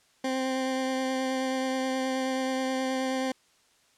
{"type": "tone with vibrato", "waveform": "20% pulse", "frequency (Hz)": 261.6, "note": "C4", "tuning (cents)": 0, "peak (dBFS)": -22, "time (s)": [0.24, 3.32], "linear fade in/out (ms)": 5, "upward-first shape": "triangle", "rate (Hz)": 9.4, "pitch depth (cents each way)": 15, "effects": ["white hiss -64 dBFS RMS until 3.97 s", "low-pass 8000 Hz 12 dB/octave"]}